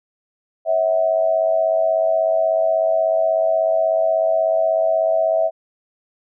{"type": "tone with amplitude modulation", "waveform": "sine", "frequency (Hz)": 650, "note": "E5", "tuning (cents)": -24, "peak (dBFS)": -11, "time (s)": [0.65, 5.51], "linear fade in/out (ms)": 50, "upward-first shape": "sine", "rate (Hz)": 96.4, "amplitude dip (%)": 75, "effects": []}